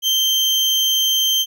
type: tone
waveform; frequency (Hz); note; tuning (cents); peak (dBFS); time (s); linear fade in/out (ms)
35% pulse; 3136; G7; 0; -13; 0.02-1.46; 50
effects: none